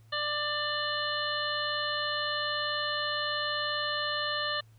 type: harmonic tone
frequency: 593 Hz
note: D5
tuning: 17 cents sharp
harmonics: 1 / 2 / 3 / 5 / 6 / 7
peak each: -37 / -35 / -34 / -36 / -39 / -37 dBFS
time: 0.12-4.61 s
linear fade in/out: 10 ms
effects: added 111 Hz sine -54 dBFS peak until 4.78 s + pink hiss -68 dBFS RMS until 4.78 s